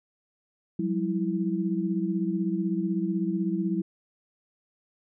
sine tone cluster, 180.6 / 196.6 / 328.3 Hz, F#3 / G3 / E4, -42 / +5 / -7 cents, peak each -29 dBFS, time 0.79-3.82 s, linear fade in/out 5 ms, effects none

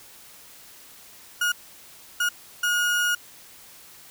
35% pulse tone bursts at uneven times, 1439 Hz, F#6, 49 cents flat, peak -19 dBFS, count 3, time 1.41-1.52 / 2.2-2.29 / 2.63-3.15 s, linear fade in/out 5 ms, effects white hiss -48 dBFS RMS until 4.1 s

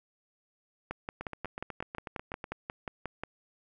two click trains, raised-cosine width 0.5 ms, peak -23 / -20 dBFS, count 11 / 14, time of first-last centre 1.21-2.442 / 0.91-3.236 s, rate 8.12 / 5.59 Hz, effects none

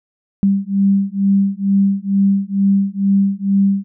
sine beating tone pair, 196 / 198.2 Hz, G3 / G3, 0 / +19 cents, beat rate 2.2 Hz, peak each -15 dBFS, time 0.43-3.84 s, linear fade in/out 0 ms, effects none

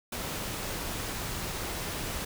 pink noise, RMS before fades -35 dBFS, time 0.12-2.25 s, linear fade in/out 5 ms, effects none

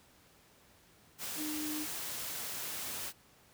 sine tone in noise, 304.5 Hz, D#4, 37 cents flat, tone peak -37 dBFS, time 1.36-1.87 s, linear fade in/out 50 ms, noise white, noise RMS -40 dBFS, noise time 1.18-3.13 s, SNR 0 dB, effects pink hiss -63 dBFS RMS until 3.53 s + high-pass 60 Hz 12 dB/octave

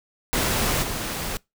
pink noise with level steps, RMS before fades -23 / -29 dBFS, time 0.33-1.37 s, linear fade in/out 0 ms, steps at 0.82 s, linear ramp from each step 20 ms, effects noise-tail reverb RT60 0.2 s tail -24 dB re dry

